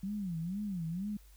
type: tone with vibrato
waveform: sine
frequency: 184.4 Hz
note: F#3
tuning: 6 cents flat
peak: -34 dBFS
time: 0.03-1.17 s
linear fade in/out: 5 ms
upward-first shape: sine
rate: 2.1 Hz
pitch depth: 230 cents each way
effects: added 50 Hz sine -55 dBFS peak until 1.36 s + white hiss -65 dBFS RMS until 1.36 s